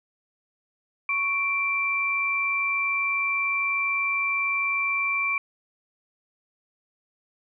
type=tone pair together; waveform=sine; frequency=1109.8 / 2349 Hz; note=C#6 / D7; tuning=+2 / 0 cents; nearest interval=octave + minor second; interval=1298 cents; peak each=-30 / -23 dBFS; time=1.09-5.38 s; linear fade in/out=2 ms; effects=none